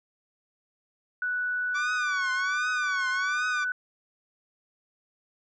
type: tone with pitch glide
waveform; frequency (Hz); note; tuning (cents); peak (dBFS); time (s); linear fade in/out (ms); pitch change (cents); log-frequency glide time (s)
sine; 1480 to 1492; F#6 to F#6; 0 to +14; -26; 1.22-3.72; 2; +14; 1.51-2.64
type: tone with vibrato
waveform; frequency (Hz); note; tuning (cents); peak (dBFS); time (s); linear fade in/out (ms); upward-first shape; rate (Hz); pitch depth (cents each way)
sawtooth; 1151; D6; -35; -27; 1.74-3.65; 20; triangle; 1.3; 170
effects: resampled to 16000 Hz